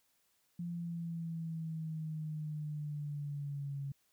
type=exponential sweep; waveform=sine; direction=down; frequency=173.1 to 138.59 Hz; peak=-37 dBFS; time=0.59-3.92 s; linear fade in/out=5 ms; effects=white hiss -75 dBFS RMS until 4.12 s